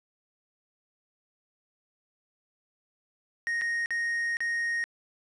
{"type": "tone with dropouts", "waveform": "triangle", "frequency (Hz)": 1864.7, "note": "A#6", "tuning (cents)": 0, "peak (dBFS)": -25, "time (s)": [3.47, 4.84], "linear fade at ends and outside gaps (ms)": 0, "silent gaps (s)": [[3.612, 3.618], [3.859, 3.906], [4.369, 4.405]], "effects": ["resampled to 24000 Hz", "10-bit"]}